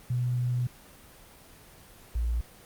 sine tone pair in turn, 123.47 / 58.27 Hz, B2 / A#1, 0 / 0 cents, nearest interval octave + minor second, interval 1300 cents, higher first, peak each -25 dBFS, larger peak neither, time 0.1-0.67 / 2.15-2.41 s, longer first, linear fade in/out 5 ms, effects pink hiss -52 dBFS RMS until 2.65 s + Opus 24 kbps

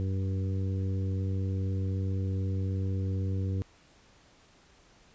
harmonic tone with a mistuned harmonic, 96 Hz, G2, 36 cents flat, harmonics 1 / 2 / 3 / 4 / 5, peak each -28 / -38 / -41 / -45 / -45 dBFS, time 0-3.62 s, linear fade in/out 0 ms, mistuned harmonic 1, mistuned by -26 cents, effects pink hiss -60 dBFS RMS until 5.14 s + resampled to 16000 Hz

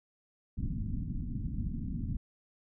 pink low-pass noise, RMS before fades -35 dBFS, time 0.57-2.17 s, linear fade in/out 5 ms, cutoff 260 Hz, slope 48 dB/octave, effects none

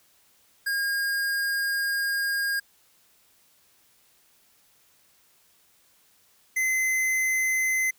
square tone pair in turn, 1622 / 2051 Hz, G#6 / C7, -41 / -35 cents, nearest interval major third, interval 406 cents, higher second, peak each -25 / -23 dBFS, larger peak second, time 0.66-2.6 / 6.56-7.91 s, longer first, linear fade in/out 10 ms, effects white hiss -62 dBFS RMS until 7.98 s

